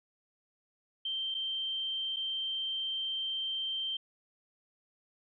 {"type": "tone with dropouts", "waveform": "sine", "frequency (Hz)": 3136, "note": "G7", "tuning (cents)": 0, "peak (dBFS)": -32, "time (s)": [1.05, 3.97], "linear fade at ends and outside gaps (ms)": 5, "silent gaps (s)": [[1.344, 1.348], [2.162, 2.167]], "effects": []}